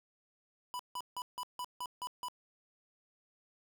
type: tone bursts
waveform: square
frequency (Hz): 990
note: B5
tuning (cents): +4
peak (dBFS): -38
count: 8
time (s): 0.74-2.284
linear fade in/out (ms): 0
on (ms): 53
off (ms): 160
effects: none